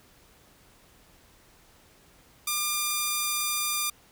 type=tone; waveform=5% pulse; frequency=1198 Hz; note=D6; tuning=34 cents sharp; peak=-14 dBFS; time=2.47-3.9 s; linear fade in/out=5 ms; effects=pink hiss -58 dBFS RMS until 4.11 s

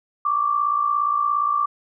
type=tone pair together; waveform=sine; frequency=1117.5 / 1174.7 Hz; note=C#6 / D6; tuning=+14 / 0 cents; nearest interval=minor second; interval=86 cents; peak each=-24 / -19 dBFS; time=0.25-1.66 s; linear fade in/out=5 ms; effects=none

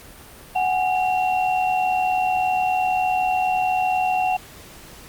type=tone cluster; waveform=sine; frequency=742 / 822 / 2738 Hz; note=F#5 / G#5 / F7; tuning=+5 / -18 / -35 cents; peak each=-19 / -26 / -28 dBFS; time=0.55-4.37 s; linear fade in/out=10 ms; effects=pink hiss -43 dBFS RMS until 5.08 s + Opus 48 kbps

